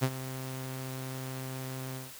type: tone with ADSR envelope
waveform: sawtooth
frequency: 130.81 Hz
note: C3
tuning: in tune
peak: -19 dBFS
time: 0.01-2.13 s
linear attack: 25 ms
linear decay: 57 ms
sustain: -14 dB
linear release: 180 ms
effects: white hiss -48 dBFS RMS until 2.19 s